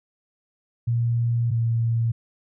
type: tone pair in turn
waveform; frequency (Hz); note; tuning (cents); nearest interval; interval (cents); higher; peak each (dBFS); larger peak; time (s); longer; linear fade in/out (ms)
sine; 117.8 / 115.44; A#2 / A#2; +19 / -16; unison; 35; first; -19; neither; 0.87-1.51 / 1.51-2.12; first; 10
effects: none